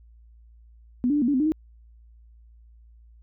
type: tone with pitch steps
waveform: sine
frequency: 247.1 / 291.4 / 295 / 238 / 288.4 / 256.8 / 303.6 / 314.5 Hz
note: B3 / D4 / D4 / A#3 / D4 / C4 / D#4 / D#4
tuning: +1 / -13 / +8 / +36 / -31 / -32 / -42 / +19 cents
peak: -19 dBFS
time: 1.04-1.52 s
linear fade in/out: 0 ms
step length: 60 ms
effects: added 57 Hz sine -49 dBFS peak until 3.22 s